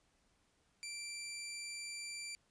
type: tone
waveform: 15% pulse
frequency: 2349 Hz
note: D7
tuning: in tune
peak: -36 dBFS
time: 0.83-2.35 s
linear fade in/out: 0 ms
effects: pink hiss -75 dBFS RMS until 2.5 s + resampled to 22050 Hz